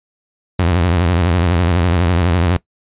sawtooth tone with vibrato, 87.31 Hz, F2, in tune, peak -8 dBFS, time 0.59-2.57 s, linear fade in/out 5 ms, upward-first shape sine, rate 12 Hz, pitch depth 120 cents each way, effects noise-tail reverb RT60 0.1 s tail -20 dB re dry + resampled to 8000 Hz

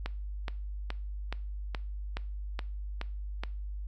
click train, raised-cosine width 0.3 ms, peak -19 dBFS, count 9, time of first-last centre 0.06-3.436 s, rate 2.37 Hz, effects noise-tail reverb RT60 0.4 s tail -20 dB re dry + added 50 Hz sine -35 dBFS peak until 3.87 s

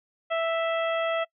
harmonic tone with a mistuned harmonic, 659.3 Hz, E5, in tune, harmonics 1 / 2 / 3 / 4 / 5, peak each -25 / -31 / -35 / -37 / -39 dBFS, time 0.3-1.25 s, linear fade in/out 20 ms, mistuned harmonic 5, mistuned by -21 cents, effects noise-tail reverb RT60 0.1 s tail -25 dB re dry

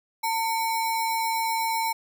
sine tone with sample-and-hold, 904 Hz, A5, 47 cents sharp, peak -23 dBFS, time 0.23-1.93 s, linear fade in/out 10 ms, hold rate 3150 Hz, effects none

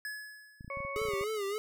square tone with exponential decay, 1700 Hz, G#6, 40 cents sharp, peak -36 dBFS, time 0.05-0.97 s, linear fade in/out 1 ms, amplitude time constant 200 ms
clicks, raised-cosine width 5 ms, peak -34 dBFS, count 12, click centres 0.609 / 0.646 / 0.679 / 0.772 / 0.804 / 0.85 / 0.963 / 1.017 / 1.053 / 1.086 / 1.136 / 1.211 s
harmonic tone, 554.4 Hz, C#5, in tune, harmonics 1 / 2 / 4, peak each -40 / -40 / -40 dBFS, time 0.7-1.24 s, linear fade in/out 2 ms
square tone with vibrato, 415.3 Hz, G#4, in tune, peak -33 dBFS, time 0.96-1.58 s, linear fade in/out 0 ms, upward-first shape sine, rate 3.5 Hz, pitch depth 100 cents each way
effects none

